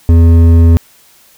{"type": "tone with hard clipping", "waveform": "sine", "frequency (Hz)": 83.4, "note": "E2", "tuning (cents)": 21, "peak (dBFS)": -4, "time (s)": [0.09, 0.77], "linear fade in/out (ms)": 0, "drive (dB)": 9, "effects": ["white hiss -45 dBFS RMS until 1.37 s"]}